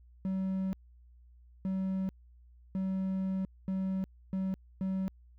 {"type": "tone bursts at uneven times", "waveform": "triangle", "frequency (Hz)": 190, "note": "F#3", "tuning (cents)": 46, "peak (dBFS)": -28, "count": 6, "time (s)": [[0.25, 0.73], [1.65, 2.09], [2.75, 3.45], [3.68, 4.04], [4.33, 4.54], [4.81, 5.08]], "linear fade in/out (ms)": 0, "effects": ["added 60 Hz sine -55 dBFS peak until 5.38 s"]}